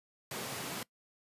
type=high-pass noise; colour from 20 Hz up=pink; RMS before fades=-40 dBFS; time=0.31-0.83 s; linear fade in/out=2 ms; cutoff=130 Hz; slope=24 dB/octave; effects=noise-tail reverb RT60 0.1 s tail -22 dB re dry + resampled to 32000 Hz